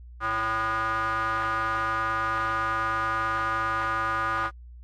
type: tone with band-pass filter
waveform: square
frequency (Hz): 111.3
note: A2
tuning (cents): +20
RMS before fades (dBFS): -27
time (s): 0.2-4.51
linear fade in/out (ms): 50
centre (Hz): 1300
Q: 6.5
effects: added 60 Hz sine -42 dBFS peak until 4.83 s + AAC 48 kbps